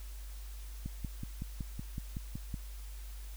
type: click train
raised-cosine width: 5 ms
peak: -26 dBFS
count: 10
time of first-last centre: 0.86-2.542 s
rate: 5.35 Hz
effects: added 50 Hz sine -42 dBFS peak until 3.36 s + white hiss -56 dBFS RMS until 3.36 s